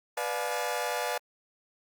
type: chord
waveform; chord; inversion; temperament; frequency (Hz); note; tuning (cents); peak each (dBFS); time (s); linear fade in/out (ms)
sawtooth; B diminished seventh; none; just; 493.9 / 592.7 / 711.2 / 853.4; B4 / D5 / F5 / Ab5; 0 / +16 / +31 / +47; -31; 0.17-1.18; 5
effects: Opus 48 kbps